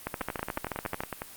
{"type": "two click trains", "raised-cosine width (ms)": 0.5, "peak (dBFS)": [-17, -15], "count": [12, 14], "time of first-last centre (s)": [[0.21, 1.219], [0.07, 1.005]], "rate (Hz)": [10.9, 13.9], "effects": ["white hiss -47 dBFS RMS until 1.36 s", "Opus 32 kbps"]}